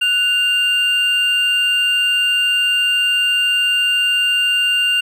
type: tone pair together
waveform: triangle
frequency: 1480 / 2794 Hz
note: F#6 / F7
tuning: 0 / 0 cents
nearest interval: major seventh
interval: 1100 cents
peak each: -21 / -12 dBFS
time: 0.01-5.01 s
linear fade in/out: 10 ms
effects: none